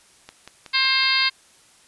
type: click train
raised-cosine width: 0.2 ms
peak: -21 dBFS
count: 6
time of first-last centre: 0.29-1.221 s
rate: 5.37 Hz
type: harmonic tone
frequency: 530 Hz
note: C5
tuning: 22 cents sharp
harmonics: 2 / 3 / 4 / 5 / 6 / 7 / 8 / 9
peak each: -28 / -27 / -23 / -26 / -28 / -26 / -24 / -24 dBFS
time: 0.73-1.3 s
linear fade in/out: 20 ms
effects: white hiss -54 dBFS RMS until 1.87 s + resampled to 24000 Hz